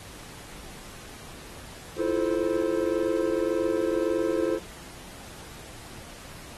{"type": "chord", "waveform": "triangle", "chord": "F major seventh", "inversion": "third", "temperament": "just", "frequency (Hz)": [327.4, 349.2, 436.5, 523.8], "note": ["E4", "F4", "A4", "C5"], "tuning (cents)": [-12, 0, -14, 2], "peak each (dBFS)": -27, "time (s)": [1.96, 4.6], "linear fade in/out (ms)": 50, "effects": ["pink hiss -45 dBFS RMS until 6.57 s", "AAC 32 kbps"]}